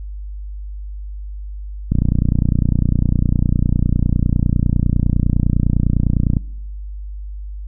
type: click train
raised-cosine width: 5 ms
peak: -3 dBFS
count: 134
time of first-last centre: 1.92-6.368 s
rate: 29.9 Hz
effects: noise-tail reverb RT60 0.9 s tail -24 dB re dry + added 50 Hz sine -26 dBFS peak until 7.67 s